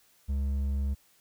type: tone with hard clipping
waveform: sine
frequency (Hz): 69.3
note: C#2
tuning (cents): 0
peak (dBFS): -28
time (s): 0.28-0.95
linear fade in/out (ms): 20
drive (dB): 5
effects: white hiss -64 dBFS RMS until 1.2 s